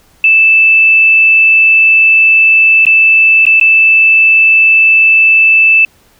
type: tone with dropouts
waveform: sine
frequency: 2637 Hz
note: E7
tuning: in tune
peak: -3 dBFS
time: 0.24-5.85 s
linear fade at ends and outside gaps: 2 ms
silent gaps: 2.852-2.866 / 3.454-3.466 / 3.599-3.611 s
effects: pink hiss -48 dBFS RMS until 6.19 s